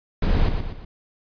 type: noise with echo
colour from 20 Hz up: brown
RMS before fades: -19 dBFS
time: 0.22-0.49 s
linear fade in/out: 5 ms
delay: 120 ms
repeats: 3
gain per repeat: -6 dB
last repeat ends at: 0.85 s
effects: resampled to 11025 Hz